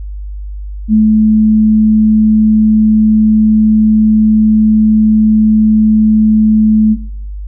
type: tone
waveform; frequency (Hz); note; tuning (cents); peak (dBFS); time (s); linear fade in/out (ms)
sine; 216.4; A3; -29; -4; 0.88-6.97; 50
effects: noise-tail reverb RT60 0.7 s tail -23 dB re dry + added 50 Hz sine -20 dBFS peak until 7.47 s